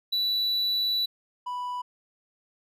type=tone pair in turn; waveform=triangle; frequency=3951 / 987.8 Hz; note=B7 / B5; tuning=0 / 0 cents; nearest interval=2 octaves; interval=2400 cents; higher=first; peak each=-22 / -28 dBFS; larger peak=first; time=0.12-1.06 / 1.46-1.82 s; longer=first; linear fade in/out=10 ms; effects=none